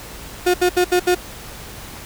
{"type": "tone bursts", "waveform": "35% pulse", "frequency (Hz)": 358.7, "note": "F4", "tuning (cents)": 46, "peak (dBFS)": -11, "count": 5, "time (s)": [0.46, 1.15], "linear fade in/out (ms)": 10, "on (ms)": 82, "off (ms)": 70, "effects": ["added 50 Hz sine -41 dBFS peak until 2.05 s", "pink hiss -36 dBFS RMS until 2.05 s"]}